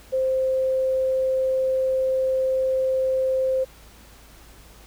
sine tone, 523.3 Hz, C5, in tune, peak -19 dBFS, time 0.12-3.65 s, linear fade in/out 20 ms, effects added 54 Hz sine -49 dBFS peak until 4.86 s + pink hiss -50 dBFS RMS until 4.86 s

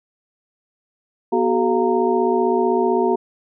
sine tone cluster, 243.2 / 375 / 430.7 / 700 / 924 Hz, B3 / F#4 / A4 / F5 / A#5, -26 / +23 / -37 / +4 / -16 cents, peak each -23 / -18 / -22 / -25 / -23 dBFS, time 1.32-3.16 s, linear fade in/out 10 ms, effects none

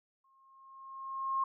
sine tone with exponential growth, 1073 Hz, C6, 43 cents sharp, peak -27 dBFS, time 0.24-1.44 s, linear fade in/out 5 ms, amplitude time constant 260 ms, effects none

